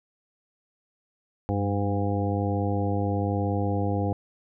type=harmonic tone with a mistuned harmonic; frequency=101.1 Hz; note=G#2; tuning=46 cents flat; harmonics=1 / 2 / 3 / 4 / 5 / 7 / 8; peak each=-26 / -31 / -31 / -36 / -32 / -35 / -35 dBFS; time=1.49-4.13 s; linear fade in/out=0 ms; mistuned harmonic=1; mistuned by=-58 cents; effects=none